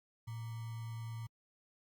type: tone with sample-and-hold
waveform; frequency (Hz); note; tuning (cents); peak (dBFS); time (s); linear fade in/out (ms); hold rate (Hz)
sine; 113.7; A#2; -43; -40; 0.27-1.27; 10; 1050
effects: Opus 48 kbps